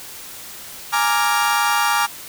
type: chord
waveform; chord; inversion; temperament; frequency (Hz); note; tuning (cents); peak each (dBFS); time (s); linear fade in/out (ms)
35% pulse; Bb dominant seventh; third; equal; 830.6 / 932.3 / 1174.7 / 1396.9; Ab5 / Bb5 / D6 / F6; 0 / 0 / 0 / 0; -20; 0.92-2.07; 20
effects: white hiss -36 dBFS RMS until 2.28 s